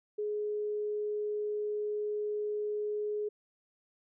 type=tone; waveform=sine; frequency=419.5 Hz; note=G#4; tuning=17 cents sharp; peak=-31 dBFS; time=0.18-3.29 s; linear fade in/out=10 ms; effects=none